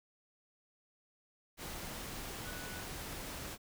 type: tone in noise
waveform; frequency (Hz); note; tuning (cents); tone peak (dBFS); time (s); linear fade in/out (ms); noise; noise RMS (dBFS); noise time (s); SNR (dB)
sine; 1479; F#6; -1; -49; 2.43-2.86; 50; pink; -44; 1.57-3.58; -8
effects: none